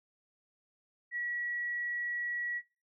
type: tone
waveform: sine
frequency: 1927 Hz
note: B6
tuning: 43 cents flat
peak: -33 dBFS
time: 1.11-2.62 s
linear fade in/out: 50 ms
effects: noise-tail reverb RT60 0.3 s tail -18 dB re dry